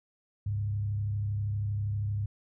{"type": "tone with frequency modulation", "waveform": "sine", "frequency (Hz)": 102.3, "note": "G#2", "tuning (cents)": -26, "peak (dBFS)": -28, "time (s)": [0.46, 2.26], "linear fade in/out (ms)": 5, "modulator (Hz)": 32.6, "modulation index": 0.4, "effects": []}